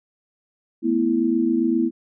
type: chord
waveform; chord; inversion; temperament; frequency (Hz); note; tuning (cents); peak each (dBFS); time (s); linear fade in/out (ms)
sine; A suspended second; none; just; 220 / 247.5 / 330; A3 / B3 / E4; 0 / +4 / +2; -25 / -21 / -20; 0.82-1.91; 50
effects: none